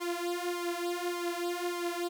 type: tone with flanger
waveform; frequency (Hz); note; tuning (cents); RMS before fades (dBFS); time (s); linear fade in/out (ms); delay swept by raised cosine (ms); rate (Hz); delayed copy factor
sawtooth; 349.2; F4; 0; -34; 0-2.09; 20; 1.9 to 5.5; 1.7; +0.85
effects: none